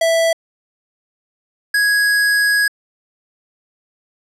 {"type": "tone pair in turn", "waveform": "square", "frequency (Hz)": [659.3, 1661.3], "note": ["E5", "G#6"], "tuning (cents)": [0, 0], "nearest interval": "octave + major third", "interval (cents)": 1600, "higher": "second", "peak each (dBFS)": -13, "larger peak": "neither", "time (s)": [[0.01, 0.33], [1.74, 2.68]], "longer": "second", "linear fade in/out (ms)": 5, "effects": ["low-pass 12000 Hz 12 dB/octave"]}